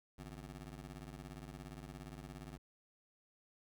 20% pulse ring-modulated tone, 100 Hz, G2, 35 cents sharp, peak -40 dBFS, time 0.18-2.58 s, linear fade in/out 5 ms, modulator 41.4 Hz, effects none

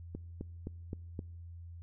click train, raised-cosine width 3 ms, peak -26 dBFS, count 5, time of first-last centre 0.15-1.192 s, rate 3.84 Hz, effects noise-tail reverb RT60 1.0 s tail -25 dB re dry + added 85 Hz sine -45 dBFS peak until 1.82 s

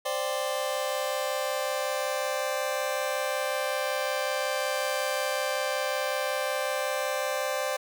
sawtooth chord, C suspended second, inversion none, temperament just, 523.3 / 588.7 / 784.9 Hz, C5 / D5 / G5, 0 / +4 / +2 cents, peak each -27 / -27 / -31 dBFS, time 0.05-7.77 s, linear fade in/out 10 ms, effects none

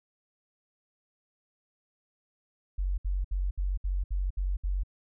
sine tone bursts, 46.57 Hz, F#1, 12 cents sharp, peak -26 dBFS, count 8, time 2.78-4.835 s, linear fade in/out 10 ms, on 200 ms, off 65 ms, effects none

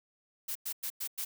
blue noise bursts, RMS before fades -36 dBFS, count 5, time 0.48-1.25 s, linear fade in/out 10 ms, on 74 ms, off 100 ms, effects none

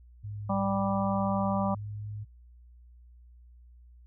sine tone with pitch glide, 103.83 to 104.98 Hz, G#2 to G#2, 0 to +19 cents, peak -35 dBFS, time 0.23-2.25 s, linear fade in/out 20 ms, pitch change +19 cents, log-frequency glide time 1.71-2.08 s
harmonic tone, 196 Hz, G3, in tune, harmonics 1 / 3 / 4 / 5 / 6, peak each -28 / -33 / -34 / -35 / -36 dBFS, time 0.49-1.75 s, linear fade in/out 10 ms
effects added 60 Hz sine -51 dBFS peak until 4.06 s

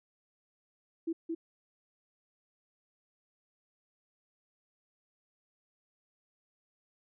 sine tone with echo, 329.6 Hz, E4, in tune, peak -30 dBFS, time 1.07-1.13 s, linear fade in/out 10 ms, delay 220 ms, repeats 1, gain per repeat -2 dB, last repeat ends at 1.35 s, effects none

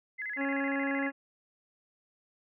sine tone with vibrato, 1861 Hz, A#6, 3 cents flat, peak -34 dBFS, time 0.18-1.11 s, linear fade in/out 20 ms, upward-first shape square, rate 13 Hz, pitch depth 170 cents each way
harmonic tone, 275.3 Hz, C#4, 12 cents flat, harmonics 1 / 2 / 3 / 4 / 5 / 6 / 7 / 9 / 10, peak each -31 / -37 / -41 / -43 / -45 / -47 / -48 / -50 / -51 dBFS, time 0.36-1.12 s, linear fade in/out 50 ms
effects none

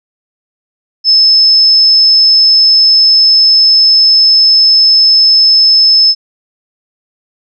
sine tone, 5230 Hz, E8, 15 cents flat, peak -3 dBFS, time 1.04-6.15 s, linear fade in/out 50 ms, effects none

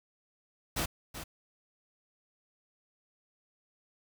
pink noise with echo, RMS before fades -32 dBFS, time 0.76-0.86 s, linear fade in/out 10 ms, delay 380 ms, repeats 1, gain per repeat -10 dB, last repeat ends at 1.24 s, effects none

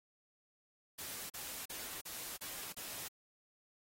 white noise bursts, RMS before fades -45 dBFS, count 6, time 0.98-3.085 s, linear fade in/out 10 ms, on 320 ms, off 37 ms, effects AAC 48 kbps

